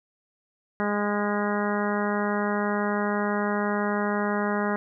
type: harmonic tone with a mistuned harmonic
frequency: 206 Hz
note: G#3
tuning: 14 cents flat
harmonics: 1 / 2 / 3 / 4 / 5 / 6 / 7 / 8 / 9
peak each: -27 / -30 / -32 / -33 / -34 / -35 / -35 / -36 / -37 dBFS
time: 0.8-4.76 s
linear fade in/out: 0 ms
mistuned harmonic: 9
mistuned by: +36 cents
effects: none